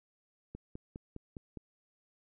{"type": "click train", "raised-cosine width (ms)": 3, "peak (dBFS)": -30, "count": 6, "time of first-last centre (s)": [0.55, 1.572], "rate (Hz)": 4.89, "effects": []}